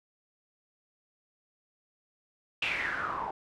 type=noise with low-pass filter sweep; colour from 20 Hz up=white; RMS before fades=-33 dBFS; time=2.62-3.31 s; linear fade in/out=5 ms; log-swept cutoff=2800 to 840 Hz; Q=7.3; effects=none